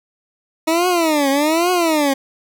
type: tone with vibrato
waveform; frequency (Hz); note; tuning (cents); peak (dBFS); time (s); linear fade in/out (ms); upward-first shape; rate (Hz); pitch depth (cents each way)
20% pulse; 314.9; D#4; +21; -9; 0.67-2.14; 10; triangle; 1.2; 270
effects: none